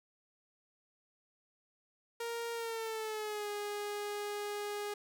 sawtooth tone with pitch glide, 466.2 to 412.9 Hz, A#4 to G#4, 0 to -10 cents, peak -33 dBFS, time 2.2-4.94 s, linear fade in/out 5 ms, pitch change -210 cents, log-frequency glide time 2.53-3.49 s, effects none

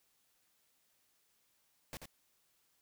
pink noise with echo, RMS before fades -45 dBFS, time 1.93-1.97 s, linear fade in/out 0 ms, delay 86 ms, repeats 1, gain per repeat -5 dB, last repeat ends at 2.056 s, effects white hiss -75 dBFS RMS until 2.81 s

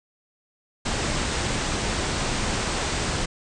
pink low-pass noise, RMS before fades -26 dBFS, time 0.85-3.26 s, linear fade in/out 10 ms, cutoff 8800 Hz, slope 96 dB/octave, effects none

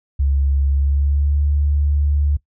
sine tone with pitch glide, 69.3 to 72.49 Hz, C#2 to D2, 0 to -22 cents, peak -14 dBFS, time 0.19-2.37 s, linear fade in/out 10 ms, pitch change +78 cents, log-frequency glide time 0.7-1.41 s, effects noise-tail reverb RT60 0.1 s tail -19 dB re dry

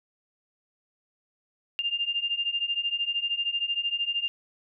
sine beating tone pair, 2794 / 2807 Hz, F7 / F7, 0 / +8 cents, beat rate 13 Hz, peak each -30 / -28 dBFS, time 1.79-4.28 s, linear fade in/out 0 ms, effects none

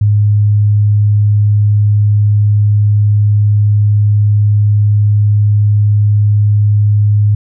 sine tone, 104.1 Hz, G#2, 5 cents sharp, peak -6 dBFS, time 0.01-7.35 s, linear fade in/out 5 ms, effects none

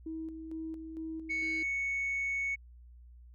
sine tone with tremolo, 320.8 Hz, E4, 47 cents flat, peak -36 dBFS, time 0.06-1.63 s, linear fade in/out 5 ms, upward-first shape square, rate 2.2 Hz, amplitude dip 45%
sine tone, 2217 Hz, C#7, in tune, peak -29 dBFS, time 1.29-2.56 s, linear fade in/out 20 ms
effects tanh soft clip ceiling -28 dBFS + added 60 Hz sine -51 dBFS peak until 3.34 s

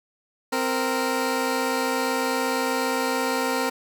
15% pulse tone pair together, 260.7 / 463.9 Hz, C4 / A#4, -6 / -8 cents, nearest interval minor seventh, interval 998 cents, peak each -19 dBFS, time 0.52-3.7 s, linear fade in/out 10 ms, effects none

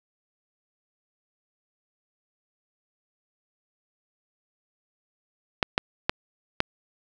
clicks, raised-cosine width 0.3 ms, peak -4 dBFS, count 4, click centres 5.628 / 5.779 / 6.095 / 6.604 s, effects none

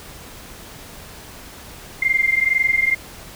sine tone pair together, 2093 / 2115 Hz, C7 / C7, 0 / +18 cents, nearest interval unison, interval 18 cents, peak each -18 dBFS, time 2.02-2.95 s, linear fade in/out 5 ms, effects pink hiss -39 dBFS RMS until 3.35 s

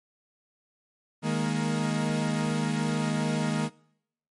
40% pulse chord, D# suspended fourth, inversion none, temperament equal with one note detuned, 155.56 / 207.7 / 234.6 Hz, D#3 / G#3 / A#3, 0 / 0 / +11 cents, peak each -28 / -30 / -29 dBFS, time 1.22-3.7 s, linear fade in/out 50 ms, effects noise-tail reverb RT60 0.7 s tail -23 dB re dry + MP3 48 kbps

